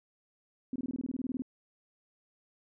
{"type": "tone bursts", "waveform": "sine", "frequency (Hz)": 257.7, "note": "C4", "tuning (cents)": -26, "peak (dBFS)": -31, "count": 14, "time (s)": [0.73, 1.421], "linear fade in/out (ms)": 2, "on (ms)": 28, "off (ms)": 23, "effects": []}